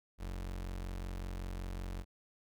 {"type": "tone", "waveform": "35% pulse", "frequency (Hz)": 45.3, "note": "F#1", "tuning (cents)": -36, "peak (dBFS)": -37, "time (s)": [0.18, 2.05], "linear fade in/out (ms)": 50, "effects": []}